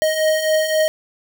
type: beating tone pair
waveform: square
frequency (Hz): 622.3 / 626.1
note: D#5 / D#5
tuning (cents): 0 / +11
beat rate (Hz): 3.8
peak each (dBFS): -23 / -17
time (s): 0.02-0.88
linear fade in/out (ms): 0
effects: none